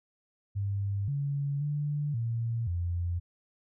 sine tone with pitch steps, 99.9 / 141.4 / 146.8 / 115.7 / 86.9 Hz, G2 / C#3 / D3 / A#2 / F2, +33 / +35 / 0 / -13 / -8 cents, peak -28 dBFS, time 0.55-3.2 s, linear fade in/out 20 ms, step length 530 ms, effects none

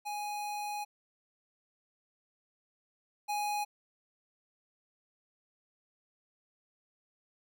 square tone pair in turn, 830.6 / 830.6 Hz, G#5 / G#5, 0 / 0 cents, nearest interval unison, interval 0 cents, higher neither, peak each -36 / -32 dBFS, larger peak second, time 0.05-0.85 / 3.28-3.65 s, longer first, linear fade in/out 20 ms, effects none

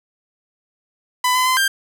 sawtooth tone with pitch steps, 1000 / 1015 / 1028 / 1587 Hz, B5 / B5 / C6 / G6, +21 / +47 / -31 / +21 cents, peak -11 dBFS, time 1.24-1.68 s, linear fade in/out 5 ms, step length 110 ms, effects 7-bit

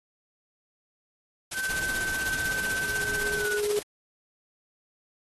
white noise with tremolo, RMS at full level -32 dBFS, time 1.51-3.83 s, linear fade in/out 10 ms, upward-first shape sine, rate 16 Hz, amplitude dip 70%
sine tone with pitch glide, 1540 to 1473.9 Hz, G6 to F#6, -31 to -7 cents, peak -28 dBFS, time 1.53-3.61 s, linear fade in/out 50 ms, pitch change -76 cents, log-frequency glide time 3.35-3.47 s
pink noise, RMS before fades -40 dBFS, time 1.68-3.45 s, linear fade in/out 10 ms
sine tone with exponential growth, 415.3 Hz, G#4, in tune, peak -22 dBFS, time 2.18-3.79 s, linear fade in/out 1 ms, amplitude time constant 350 ms
effects AAC 32 kbps

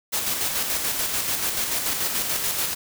white noise with tremolo, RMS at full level -24 dBFS, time 0.12-2.75 s, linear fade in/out 20 ms, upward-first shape square, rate 6.9 Hz, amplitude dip 35%, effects none

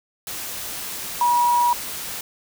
sine tone in noise, 963 Hz, B5, 44 cents flat, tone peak -15 dBFS, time 1.21-1.73 s, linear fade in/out 2 ms, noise white, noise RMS -31 dBFS, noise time 0.27-2.21 s, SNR +13 dB, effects none

